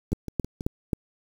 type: two click trains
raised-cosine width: 3 ms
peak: -20 / -11 dBFS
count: 4 / 4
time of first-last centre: 0.12-0.609 / 0.13-0.932 s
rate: 6.14 / 3.74 Hz
effects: 7-bit